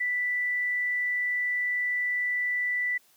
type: tone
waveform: sine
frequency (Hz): 1975.5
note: B6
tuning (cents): 0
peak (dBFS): -25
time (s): 0-2.98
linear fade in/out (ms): 10
effects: white hiss -62 dBFS RMS until 3.16 s + high-pass 100 Hz 12 dB/octave